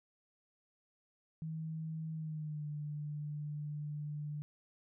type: tone with pitch glide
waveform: sine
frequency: 159.3 to 148.63 Hz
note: D#3 to D3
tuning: +41 to +21 cents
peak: -38 dBFS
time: 1.42-4.42 s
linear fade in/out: 0 ms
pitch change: -120 cents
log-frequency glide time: 2.13-2.67 s
effects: none

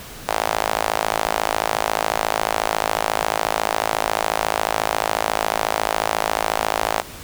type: tone with high-pass filter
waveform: sawtooth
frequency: 54.1 Hz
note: A1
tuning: 29 cents flat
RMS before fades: -22 dBFS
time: 0.28-7.02 s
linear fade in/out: 10 ms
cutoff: 720 Hz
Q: 2.1
effects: pink hiss -37 dBFS RMS until 7.23 s

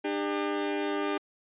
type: tone pair together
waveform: sawtooth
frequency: 300.4 / 401 Hz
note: D4 / G4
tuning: +39 / +39 cents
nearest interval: perfect fourth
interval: 500 cents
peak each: -27 dBFS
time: 0.04-1.18 s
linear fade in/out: 10 ms
effects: resampled to 8000 Hz

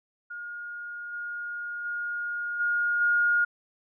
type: tone with level steps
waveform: sine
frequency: 1427 Hz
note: F6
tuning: 37 cents sharp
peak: -35 / -32 / -29 / -23 / -20 dBFS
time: 0.3-3.45 s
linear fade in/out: 10 ms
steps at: 1.12 / 1.84 / 2.59 / 3 s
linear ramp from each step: 20 ms
effects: none

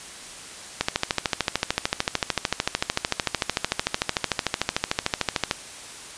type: click train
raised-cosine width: 0.2 ms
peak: -3 dBFS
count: 64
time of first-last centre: 0.81-5.511 s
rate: 13.4 Hz
effects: white hiss -40 dBFS RMS until 6.17 s + resampled to 22050 Hz

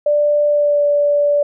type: tone with pitch glide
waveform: sine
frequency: 589 to 580.9 Hz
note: D5 to D5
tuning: +5 to -19 cents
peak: -11 dBFS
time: 0.06-1.43 s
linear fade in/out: 5 ms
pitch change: -24 cents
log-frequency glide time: 0.47-0.84 s
effects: none

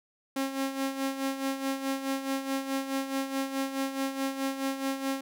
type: tone with tremolo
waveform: sawtooth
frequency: 270 Hz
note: C#4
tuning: 45 cents flat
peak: -23 dBFS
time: 0.36-5.21 s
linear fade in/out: 5 ms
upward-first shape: sine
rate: 4.7 Hz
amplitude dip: 65%
effects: none

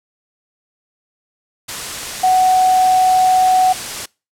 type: tone in noise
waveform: sine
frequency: 744 Hz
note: F#5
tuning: 9 cents sharp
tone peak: -9 dBFS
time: 2.23-3.73 s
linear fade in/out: 10 ms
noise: white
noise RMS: -25 dBFS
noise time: 1.68-4.06 s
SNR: +13 dB
effects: noise-tail reverb RT60 0.3 s tail -25 dB re dry + low-pass 10000 Hz 12 dB/octave

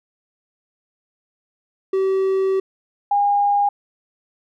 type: tone pair in turn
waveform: triangle / sine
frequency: 383.5 / 812.6 Hz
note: G4 / G#5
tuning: -38 / -38 cents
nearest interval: octave + minor second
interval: 1300 cents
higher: second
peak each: -14 dBFS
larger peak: neither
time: 1.93-2.6 / 3.11-3.69 s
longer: first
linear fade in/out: 5 ms
effects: none

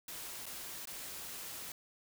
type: noise with dropouts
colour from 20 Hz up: white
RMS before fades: -45 dBFS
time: 0.08-1.72 s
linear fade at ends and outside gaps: 2 ms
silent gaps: 0.457-0.464 / 0.855-0.872 s
effects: none

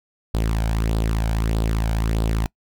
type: tone with flanger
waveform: sawtooth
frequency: 55 Hz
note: A1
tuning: in tune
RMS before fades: -21 dBFS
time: 0.34-2.46 s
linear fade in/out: 0 ms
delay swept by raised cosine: 0.23 to 1.33 ms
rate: 1.6 Hz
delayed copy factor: +0.55
effects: noise-tail reverb RT60 0.1 s tail -25 dB re dry

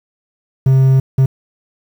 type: tone bursts at uneven times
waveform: triangle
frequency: 132.8 Hz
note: C3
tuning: 26 cents sharp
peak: -5 dBFS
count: 2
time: 0.66-1 / 1.18-1.26 s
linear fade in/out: 5 ms
effects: 7-bit

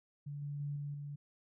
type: tone with level steps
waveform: sine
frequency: 144.3 Hz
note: D3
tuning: 30 cents flat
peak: -40 / -38 / -36 / -38 / -41 dBFS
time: 0.26-1.16 s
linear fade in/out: 10 ms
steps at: 0.42 / 0.6 / 0.76 / 0.94 s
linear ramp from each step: 2 ms
effects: none

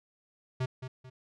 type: tone with echo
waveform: square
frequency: 128.8 Hz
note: C3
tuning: 27 cents flat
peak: -29 dBFS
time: 0.6-0.66 s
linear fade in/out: 10 ms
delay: 220 ms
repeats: 2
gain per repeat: -9 dB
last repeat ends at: 1.1 s
effects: low-pass 5000 Hz 12 dB/octave

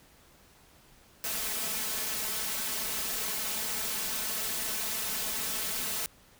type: noise with comb filter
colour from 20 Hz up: white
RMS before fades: -33 dBFS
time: 1.24-6.06 s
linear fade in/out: 0 ms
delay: 4.6 ms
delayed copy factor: +0.95
effects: pink hiss -59 dBFS RMS until 6.39 s

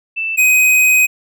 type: tone pair in turn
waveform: sine / square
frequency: 2652 / 2512 Hz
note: E7 / D#7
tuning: +10 / +16 cents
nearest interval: minor second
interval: 94 cents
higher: first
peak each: -17 / -9 dBFS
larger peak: second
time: 0.16-0.37 / 0.37-1.07 s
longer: second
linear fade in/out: 20 ms
effects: none

